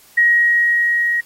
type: tone with level ramp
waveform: sine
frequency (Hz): 1892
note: A#6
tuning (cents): +25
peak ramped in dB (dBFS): -9 to -15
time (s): 0.17-1.21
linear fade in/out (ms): 10
effects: white hiss -48 dBFS RMS until 1.25 s + AAC 48 kbps